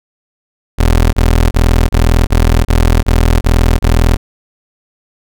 25% pulse tone bursts, 41.12 Hz, E1, 4 cents flat, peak -3 dBFS, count 9, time 0.78-4.17 s, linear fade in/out 20 ms, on 350 ms, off 30 ms, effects none

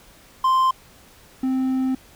triangle tone pair in turn, 1044 / 261 Hz, C6 / C4, -4 / -4 cents, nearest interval 2 octaves, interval 2400 cents, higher first, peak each -13 / -17 dBFS, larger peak first, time 0.44-0.71 / 1.43-1.95 s, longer second, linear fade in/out 5 ms, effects pink hiss -50 dBFS RMS until 2.15 s

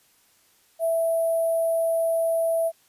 sine tone with sample-and-hold, 659.3 Hz, E5, in tune, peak -20 dBFS, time 0.79-2.72 s, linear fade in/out 50 ms, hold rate 11025 Hz, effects white hiss -61 dBFS RMS until 2.88 s + resampled to 32000 Hz

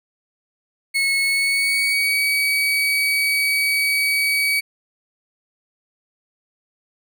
35% pulse tone with pitch glide, 2193 to 2269 Hz, C#7 to C#7, -19 to +40 cents, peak -15 dBFS, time 0.94-4.61 s, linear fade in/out 20 ms, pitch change +59 cents, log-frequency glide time 1.17-2.23 s, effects none

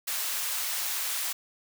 white high-pass noise, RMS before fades -31 dBFS, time 0.07-1.33 s, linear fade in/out 10 ms, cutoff 870 Hz, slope 12 dB/octave, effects none

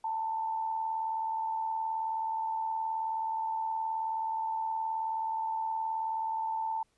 sine tone with amplitude modulation, 889 Hz, A5, 18 cents sharp, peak -28 dBFS, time 0.04-6.83 s, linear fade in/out 5 ms, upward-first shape sine, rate 79 Hz, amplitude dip 45%, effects pink hiss -73 dBFS RMS until 6.97 s + resampled to 24000 Hz

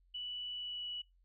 sine tone with pitch glide, 2960 to 2943 Hz, F#7 to F#7, 0 to -10 cents, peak -39 dBFS, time 0.14-1.02 s, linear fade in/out 10 ms, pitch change -10 cents, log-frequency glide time 0.53-0.85 s, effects noise-tail reverb RT60 0.2 s tail -24 dB re dry + added 44 Hz sine -66 dBFS peak until 1.24 s

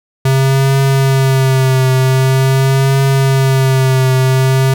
square tone with vibrato, 133.2 Hz, C3, 31 cents sharp, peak -9 dBFS, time 0.25-4.74 s, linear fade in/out 5 ms, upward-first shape triangle, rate 0.45 Hz, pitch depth 40 cents each way, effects none

